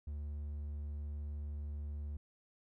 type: tone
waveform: triangle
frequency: 73.42 Hz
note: D2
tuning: in tune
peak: -37 dBFS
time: 0.07-2.17 s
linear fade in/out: 5 ms
effects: none